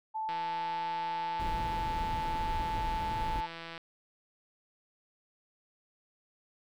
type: tone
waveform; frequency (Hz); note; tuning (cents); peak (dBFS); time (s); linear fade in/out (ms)
sine; 876; A5; -8; -32; 0.14-3.47; 20
type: click train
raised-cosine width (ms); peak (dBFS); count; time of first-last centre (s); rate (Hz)
0.3; -27; 580; 0.29-3.778; 166
type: noise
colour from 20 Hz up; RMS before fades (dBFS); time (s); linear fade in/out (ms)
brown; -37; 1.39-3.41; 10
effects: none